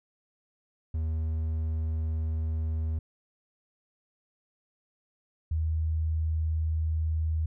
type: tone pair in turn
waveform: triangle / sine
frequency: 79.5 / 79.5 Hz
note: D#2 / D#2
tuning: +38 / +38 cents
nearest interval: unison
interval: 0 cents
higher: neither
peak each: -25 / -25 dBFS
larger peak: neither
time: 0.94-2.99 / 5.51-7.46 s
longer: first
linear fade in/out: 5 ms
effects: none